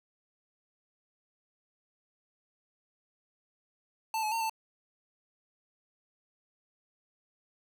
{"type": "tone with pitch steps", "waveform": "square", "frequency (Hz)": [886, 857, 911, 888], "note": ["A5", "A5", "A#5", "A5"], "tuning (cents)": [12, -46, -40, 16], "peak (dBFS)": -30, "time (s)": [4.14, 4.496], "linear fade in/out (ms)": 2, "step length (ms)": 89, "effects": []}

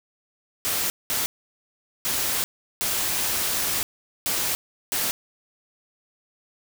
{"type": "noise bursts at uneven times", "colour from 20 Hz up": "white", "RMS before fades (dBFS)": -25, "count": 6, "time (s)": [[0.65, 0.9], [1.1, 1.26], [2.05, 2.44], [2.81, 3.83], [4.26, 4.55], [4.92, 5.11]], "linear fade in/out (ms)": 0, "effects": []}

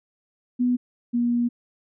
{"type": "tone pair in turn", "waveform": "sine", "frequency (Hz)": [246.9, 239.3], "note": ["B3", "A#3"], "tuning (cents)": [0, 46], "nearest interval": "minor second", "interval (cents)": 54, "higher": "first", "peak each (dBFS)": [-18, -19], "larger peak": "first", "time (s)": [[0.59, 0.77], [1.13, 1.49]], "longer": "second", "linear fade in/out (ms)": 20, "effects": []}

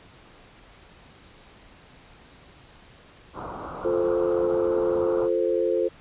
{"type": "low-pass noise", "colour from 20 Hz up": "white", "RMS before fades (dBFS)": -36, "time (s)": [3.33, 5.3], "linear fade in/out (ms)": 50, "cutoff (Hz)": 1400, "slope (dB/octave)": 96}
{"type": "chord", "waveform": "sine", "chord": "F major", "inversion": "none", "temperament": "equal", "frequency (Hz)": [349.2, 440, 523.3], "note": ["F4", "A4", "C5"], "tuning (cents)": [0, 0, 0], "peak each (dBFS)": -25, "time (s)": [3.84, 5.89], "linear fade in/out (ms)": 20}
{"effects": ["pink hiss -51 dBFS RMS until 6 s", "resampled to 8000 Hz"]}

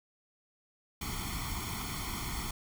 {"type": "noise with comb filter", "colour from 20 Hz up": "pink", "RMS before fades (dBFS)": -37, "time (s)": [1.01, 2.51], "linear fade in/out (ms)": 5, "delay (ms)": 0.91, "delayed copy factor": 1, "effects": []}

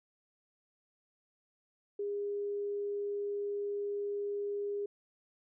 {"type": "tone", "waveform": "sine", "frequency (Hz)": 407.1, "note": "G#4", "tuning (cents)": -35, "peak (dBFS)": -33, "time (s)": [1.99, 4.86], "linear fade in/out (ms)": 5, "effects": []}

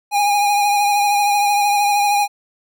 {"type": "tone with vibrato", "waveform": "square", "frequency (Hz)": 818, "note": "G#5", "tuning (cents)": -26, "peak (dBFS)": -14, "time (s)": [0.11, 2.28], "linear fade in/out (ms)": 50, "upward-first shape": "triangle", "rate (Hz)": 13, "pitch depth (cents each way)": 32, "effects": []}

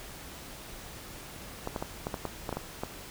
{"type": "clicks", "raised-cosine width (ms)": 1, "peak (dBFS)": -18, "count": 10, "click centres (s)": [1.674, 1.762, 1.825, 2.069, 2.142, 2.253, 2.492, 2.527, 2.57, 2.835], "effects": ["pink hiss -45 dBFS RMS until 3.1 s"]}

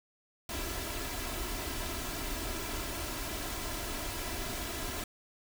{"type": "noise with comb filter", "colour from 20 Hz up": "pink", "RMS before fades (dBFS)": -37, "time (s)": [0.49, 5.04], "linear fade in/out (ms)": 2, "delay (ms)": 3, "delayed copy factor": 0.6, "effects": []}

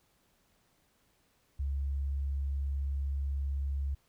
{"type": "tone", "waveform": "sine", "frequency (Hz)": 69.3, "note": "C#2", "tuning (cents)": 0, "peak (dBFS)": -30, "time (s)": [1.59, 3.95], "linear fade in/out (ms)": 10, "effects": ["pink hiss -71 dBFS RMS until 4.08 s"]}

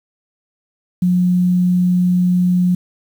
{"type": "tone", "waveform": "sine", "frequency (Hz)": 179.7, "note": "F3", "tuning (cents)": 50, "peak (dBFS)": -11, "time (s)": [1.02, 2.75], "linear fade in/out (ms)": 5, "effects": ["7-bit"]}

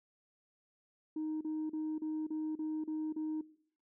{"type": "tone bursts", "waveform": "sine", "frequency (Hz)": 311.1, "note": "D#4", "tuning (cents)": 0, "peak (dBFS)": -33, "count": 8, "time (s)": [1.16, 3.412], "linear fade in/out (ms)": 5, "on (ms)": 250, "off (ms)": 36, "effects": ["noise-tail reverb RT60 0.6 s tail -20 dB re dry", "tanh soft clip ceiling -32 dBFS"]}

